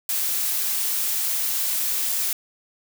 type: noise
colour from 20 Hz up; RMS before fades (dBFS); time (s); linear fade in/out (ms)
blue; -24; 0.09-2.33; 2
effects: none